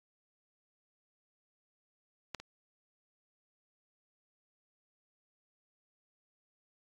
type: clicks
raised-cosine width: 0.2 ms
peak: -20 / -29 dBFS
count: 2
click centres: 2.347 / 2.4 s
effects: AAC 48 kbps